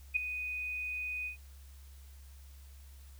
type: tone with ADSR envelope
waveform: sine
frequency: 2489 Hz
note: D#7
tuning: in tune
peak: -23 dBFS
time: 0.14-1.37 s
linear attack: 24 ms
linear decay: 4 ms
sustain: -12 dB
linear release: 110 ms
effects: added 68 Hz sine -50 dBFS peak until 3.19 s + white hiss -63 dBFS RMS until 3.19 s